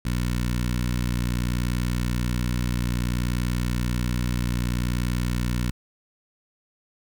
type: tone with notch filter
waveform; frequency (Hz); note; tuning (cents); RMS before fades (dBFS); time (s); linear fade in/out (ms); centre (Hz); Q
15% pulse; 60.6; B1; -32; -25; 0.05-5.71; 5; 670; 0.7
effects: 9-bit